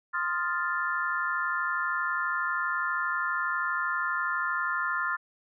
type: chord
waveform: sine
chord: F dominant seventh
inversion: second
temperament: equal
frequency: 1046.5 / 1244.5 / 1396.9 / 1760 Hz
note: C6 / Eb6 / F6 / A6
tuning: 0 / 0 / 0 / 0 cents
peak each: -33 / -35 / -30 / -32 dBFS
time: 0.13-5.17 s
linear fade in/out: 20 ms
effects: none